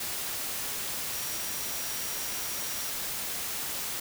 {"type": "tone in noise", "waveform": "sine", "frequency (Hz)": 5690, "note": "F8", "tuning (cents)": 31, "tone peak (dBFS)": -42, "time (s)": [1.13, 2.9], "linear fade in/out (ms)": 5, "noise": "white", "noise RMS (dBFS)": -34, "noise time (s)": [0, 4], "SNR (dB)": -11, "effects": []}